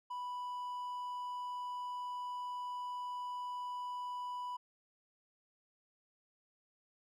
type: tone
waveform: triangle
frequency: 987.8 Hz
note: B5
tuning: in tune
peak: -37 dBFS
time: 0.1-4.57 s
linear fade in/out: 10 ms
effects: none